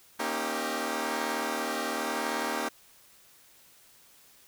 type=chord; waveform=10% pulse; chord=Eb dominant seventh; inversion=second; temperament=equal with one note detuned; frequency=233.1 / 272.1 / 311.1 / 392 Hz; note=Bb3 / Db4 / Eb4 / G4; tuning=0 / -32 / 0 / 0 cents; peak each=-27 dBFS; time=0.19-2.69 s; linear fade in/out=10 ms; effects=white hiss -58 dBFS RMS until 4.47 s